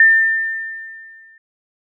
sine tone with exponential decay, 1797 Hz, A6, 36 cents sharp, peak -5 dBFS, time 0-1.38 s, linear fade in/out 2 ms, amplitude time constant 300 ms, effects none

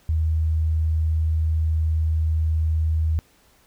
sine tone, 79.4 Hz, D#2, 36 cents sharp, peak -18 dBFS, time 0.09-3.19 s, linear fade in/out 0 ms, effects pink hiss -58 dBFS RMS until 3.66 s

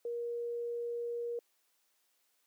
sine tone, 473.5 Hz, A#4, 27 cents sharp, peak -34 dBFS, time 0.05-1.39 s, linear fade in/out 2 ms, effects white hiss -75 dBFS RMS until 2.46 s + high-pass 300 Hz 12 dB/octave

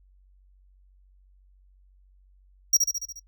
square tone with echo, 5680 Hz, F8, 28 cents sharp, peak -16 dBFS, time 2.73-2.77 s, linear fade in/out 5 ms, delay 71 ms, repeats 6, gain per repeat -4 dB, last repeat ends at 3.196 s, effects noise-tail reverb RT60 0.1 s tail -24 dB re dry + added 47 Hz sine -55 dBFS peak until 3.27 s

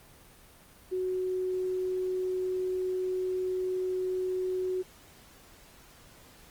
sine tone, 370 Hz, F#4, in tune, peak -28 dBFS, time 0.91-4.83 s, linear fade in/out 20 ms, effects pink hiss -55 dBFS RMS until 6.5 s + Opus 24 kbps

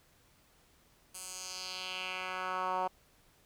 10% pulse tone with band-pass filter sweep, 185 Hz, F#3, in tune, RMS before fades -38 dBFS, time 1.14-2.88 s, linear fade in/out 10 ms, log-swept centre 9500 to 830 Hz, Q 2.2, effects pink hiss -66 dBFS RMS until 3.45 s

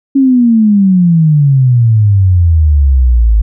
sine exponential sweep, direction down, 277.2 to 51.91 Hz, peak -4 dBFS, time 0.15-3.42 s, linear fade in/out 10 ms, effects none

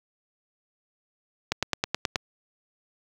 click train, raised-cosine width 0.2 ms, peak -6 dBFS, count 7, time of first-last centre 1.52-2.158 s, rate 9.4 Hz, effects high-pass 60 Hz 12 dB/octave + 8-bit

